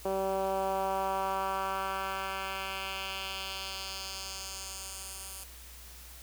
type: tone with band-pass filter sweep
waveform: 10% pulse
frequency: 192.4 Hz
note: G3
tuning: 32 cents flat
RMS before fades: -35 dBFS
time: 0.05-5.44 s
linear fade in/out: 5 ms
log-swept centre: 490 to 11000 Hz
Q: 1.5
effects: added 60 Hz sine -50 dBFS peak until 6.22 s + white hiss -51 dBFS RMS until 6.22 s